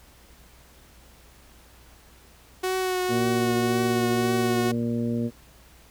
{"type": "tone with vibrato", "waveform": "sawtooth", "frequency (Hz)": 370, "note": "F#4", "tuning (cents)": 0, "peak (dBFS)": -20, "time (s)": [2.63, 4.72], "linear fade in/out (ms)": 10, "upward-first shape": "triangle", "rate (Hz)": 1.9, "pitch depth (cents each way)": 25}
{"type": "harmonic tone", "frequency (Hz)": 117.8, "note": "A#2", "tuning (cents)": 19, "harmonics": [1, 2, 3, 4, 5], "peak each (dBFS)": [-30, -25, -35, -34, -39], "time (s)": [3.08, 5.31], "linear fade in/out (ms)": 50}
{"effects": ["added 60 Hz sine -54 dBFS peak until 5.9 s", "pink hiss -54 dBFS RMS until 5.9 s"]}